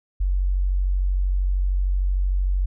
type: tone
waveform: sine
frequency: 46.55 Hz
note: F#1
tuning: 11 cents sharp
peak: -18 dBFS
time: 0.2-2.66 s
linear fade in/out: 10 ms
effects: none